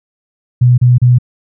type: tone bursts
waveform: sine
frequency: 123.47 Hz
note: B2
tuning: in tune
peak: -4 dBFS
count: 3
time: 0.61-1.186 s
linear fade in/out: 10 ms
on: 170 ms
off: 33 ms
effects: none